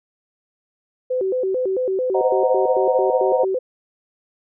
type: tone with vibrato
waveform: sine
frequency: 440 Hz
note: A4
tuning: in tune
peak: -18 dBFS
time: 1.1-3.59 s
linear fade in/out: 10 ms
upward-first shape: square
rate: 4.5 Hz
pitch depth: 250 cents each way
type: chord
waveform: sine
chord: C half-diminished seventh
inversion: none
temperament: equal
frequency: 523.3 / 622.3 / 740 / 932.3 Hz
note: C5 / Eb5 / Gb5 / Bb5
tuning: 0 / 0 / 0 / 0 cents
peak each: -20 / -23 / -24 / -26 dBFS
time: 2.14-3.45 s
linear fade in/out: 10 ms
effects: none